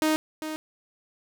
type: tone with echo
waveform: sawtooth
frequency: 311.1 Hz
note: D#4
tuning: in tune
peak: -17 dBFS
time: 0.02-0.16 s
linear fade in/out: 0 ms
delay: 400 ms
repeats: 1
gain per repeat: -10 dB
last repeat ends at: 0.56 s
effects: none